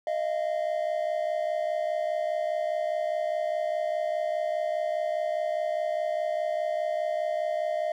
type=tone pair together; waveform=triangle; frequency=620 / 684.9 Hz; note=D#5 / F5; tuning=-6 / -34 cents; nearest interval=major second; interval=172 cents; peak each=-26 / -28 dBFS; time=0.07-7.92 s; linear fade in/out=2 ms; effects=none